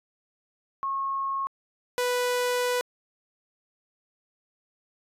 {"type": "tone pair in turn", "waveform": ["sine", "sawtooth"], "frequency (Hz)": [1089, 493.6], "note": ["C#6", "B4"], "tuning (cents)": [-31, -1], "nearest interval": "octave + major second", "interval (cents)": 1370, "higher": "first", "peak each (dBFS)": [-26, -20], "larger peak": "second", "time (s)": [[0.83, 1.47], [1.98, 2.81]], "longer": "second", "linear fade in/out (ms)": 0, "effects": ["resampled to 32000 Hz"]}